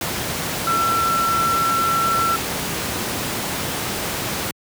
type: tone in noise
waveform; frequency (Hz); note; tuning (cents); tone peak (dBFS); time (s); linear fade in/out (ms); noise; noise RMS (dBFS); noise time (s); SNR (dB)
sine; 1346; E6; +36; -17; 0.67-2.36; 2; pink; -24; 0.01-4.51; +4
effects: high-pass 100 Hz 12 dB/octave